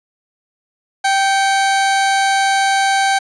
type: tone pair together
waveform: 30% pulse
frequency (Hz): 781.5 / 2231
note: G5 / C#7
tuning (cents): -6 / +11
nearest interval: octave + tritone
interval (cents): 1817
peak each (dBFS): -10 / -22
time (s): 1.04-3.19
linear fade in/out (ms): 10
effects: resampled to 22050 Hz + 8-bit